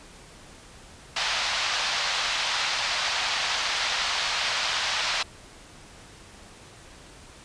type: band-pass noise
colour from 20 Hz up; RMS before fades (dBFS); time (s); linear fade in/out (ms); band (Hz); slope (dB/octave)
white; -27; 1.16-5.23; 5; 660 to 4900; 24
effects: pink hiss -48 dBFS RMS until 7.44 s + resampled to 22050 Hz